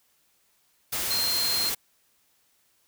sine tone in noise, 4186 Hz, C8, in tune, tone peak -25 dBFS, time 1.1-1.7 s, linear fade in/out 10 ms, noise white, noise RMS -29 dBFS, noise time 0.92-1.75 s, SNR +1 dB, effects white hiss -67 dBFS RMS until 2.87 s

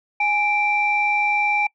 sine tone pair together, 830.5 / 2349 Hz, G#5 / D7, 0 / 0 cents, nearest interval octave + tritone, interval 1800 cents, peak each -20 / -19 dBFS, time 0.2-1.67 s, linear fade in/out 5 ms, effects noise-tail reverb RT60 0.1 s tail -25 dB re dry + tanh soft clip ceiling -9 dBFS

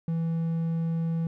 triangle tone, 164.81 Hz, E3, in tune, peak -23 dBFS, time 0.08-1.27 s, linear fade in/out 2 ms, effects none

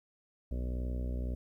harmonic tone, 61.74 Hz, B1, in tune, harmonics 1 / 2 / 3 / 4 / 5 / 6 / 7 / 8 / 9 / 10, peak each -33 / -44 / -48 / -44 / -53 / -53 / -53 / -55 / -52 / -55 dBFS, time 0.51-1.35 s, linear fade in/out 5 ms, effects 12-bit

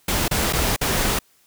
pink noise with dropouts, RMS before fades -21 dBFS, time 0.08-1.19 s, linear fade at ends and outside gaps 5 ms, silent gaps 0.281-0.311 / 0.527-0.532 / 0.763-0.812 s, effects white hiss -59 dBFS RMS until 1.46 s

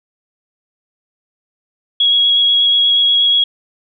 sine tone with vibrato, 3322 Hz, G#7, in tune, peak -9 dBFS, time 2-3.44 s, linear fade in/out 5 ms, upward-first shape square, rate 8.3 Hz, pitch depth 8 cents each way, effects none

